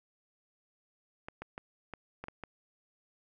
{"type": "clicks", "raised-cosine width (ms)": 0.5, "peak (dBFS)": -26, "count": 7, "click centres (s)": [1.285, 1.42, 1.579, 1.937, 2.24, 2.284, 2.437], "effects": []}